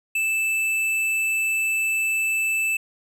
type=tone with tanh clipping; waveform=sine; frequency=2637 Hz; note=E7; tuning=in tune; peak=-22 dBFS; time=0.15-2.77 s; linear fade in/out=5 ms; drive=13 dB; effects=none